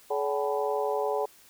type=harmonic tone with a mistuned harmonic; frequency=142.2 Hz; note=C#3; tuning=45 cents sharp; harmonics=3 / 4 / 5 / 6 / 7; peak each=-29 / -31 / -33 / -35 / -36 dBFS; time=0.1-1.26 s; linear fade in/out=10 ms; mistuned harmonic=5; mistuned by=+120 cents; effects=white hiss -56 dBFS RMS until 1.49 s